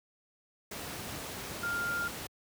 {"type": "tone in noise", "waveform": "sine", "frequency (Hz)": 1400, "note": "F6", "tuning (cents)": 4, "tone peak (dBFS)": -31, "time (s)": [1.63, 2.08], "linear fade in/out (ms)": 5, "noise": "pink", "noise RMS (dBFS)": -40, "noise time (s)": [0.71, 2.27], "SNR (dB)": 6, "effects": ["high-pass 80 Hz 12 dB/octave"]}